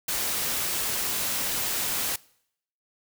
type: noise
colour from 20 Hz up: white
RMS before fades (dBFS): -28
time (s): 0.08-2.16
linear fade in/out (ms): 5
effects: noise-tail reverb RT60 0.7 s tail -23 dB re dry